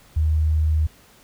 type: tone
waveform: sine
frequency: 77.78 Hz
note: D#2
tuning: in tune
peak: -16 dBFS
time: 0.16-0.87 s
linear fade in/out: 10 ms
effects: pink hiss -52 dBFS RMS until 1.23 s